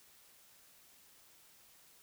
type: silence
effects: white hiss -63 dBFS RMS until 2.02 s